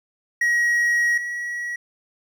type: tone pair in turn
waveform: triangle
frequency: 1901 / 1919.8 Hz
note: A#6 / B6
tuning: +33 / -50 cents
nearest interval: unison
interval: 17 cents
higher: second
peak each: -15 / -24 dBFS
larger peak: first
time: 0.41-1.18 / 1.18-1.76 s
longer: first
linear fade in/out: 5 ms
effects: none